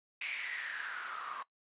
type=noise with band-pass filter sweep; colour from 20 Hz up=white; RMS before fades=-41 dBFS; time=0.21-1.43 s; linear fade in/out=5 ms; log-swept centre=2400 to 1100 Hz; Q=7.2; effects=noise-tail reverb RT60 0.1 s tail -19 dB re dry + resampled to 8000 Hz